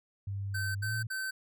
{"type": "tone with pitch glide", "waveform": "sine", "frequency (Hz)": [99, 112.41], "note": ["G2", "A2"], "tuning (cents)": [18, 38], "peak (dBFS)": -33, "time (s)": [0.27, 1.07], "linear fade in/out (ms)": 5, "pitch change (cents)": 220, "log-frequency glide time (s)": [0.78, 0.94]}
{"type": "tone bursts", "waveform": "square", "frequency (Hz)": 1539, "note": "G6", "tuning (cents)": -32, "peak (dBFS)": -34, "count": 3, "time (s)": [0.54, 1.31], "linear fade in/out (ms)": 10, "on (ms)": 210, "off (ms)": 70}
{"effects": []}